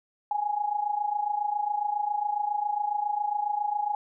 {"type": "tone with amplitude modulation", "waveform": "sine", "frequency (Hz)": 830.6, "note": "G#5", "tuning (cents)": 0, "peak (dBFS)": -22, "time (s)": [0.31, 3.95], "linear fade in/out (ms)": 2, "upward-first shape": "sine", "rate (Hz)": 27.3, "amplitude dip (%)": 75, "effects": []}